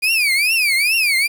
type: tone with vibrato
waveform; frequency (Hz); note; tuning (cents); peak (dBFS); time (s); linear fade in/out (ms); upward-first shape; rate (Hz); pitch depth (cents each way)
35% pulse; 2400; D7; +37; -12; 0.02-1.28; 20; triangle; 2.4; 260
effects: 7-bit